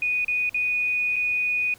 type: tone with dropouts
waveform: sine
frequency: 2474 Hz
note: D#7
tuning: 10 cents flat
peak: -21 dBFS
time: 0.02-1.74 s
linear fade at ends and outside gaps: 2 ms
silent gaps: 0.247-0.281 / 0.494-0.544 / 1.16-1.164 s
effects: pink hiss -52 dBFS RMS until 1.78 s